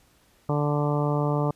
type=harmonic tone; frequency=146.83 Hz; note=D3; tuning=in tune; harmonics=1 / 2 / 3 / 4 / 5 / 6 / 7 / 8; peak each=-24 / -30 / -30 / -31 / -35 / -34 / -36 / -36 dBFS; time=0.49-1.51 s; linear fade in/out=2 ms; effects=pink hiss -61 dBFS RMS until 1.55 s + resampled to 32000 Hz